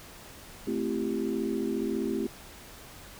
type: chord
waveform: sine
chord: A minor seventh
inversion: none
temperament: equal with one note detuned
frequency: 220 / 261.6 / 337.3 / 392 Hz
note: A3 / C4 / E4 / G4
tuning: 0 / 0 / +40 / 0 cents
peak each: -33 dBFS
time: 0.67-2.27 s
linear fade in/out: 5 ms
effects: pink hiss -48 dBFS RMS until 3.19 s